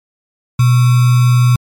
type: tone with sample-and-hold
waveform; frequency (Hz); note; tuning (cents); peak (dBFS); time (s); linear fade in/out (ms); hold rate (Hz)
sine; 123.47; B2; 0; -6; 0.59-1.56; 5; 1225
effects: MP3 64 kbps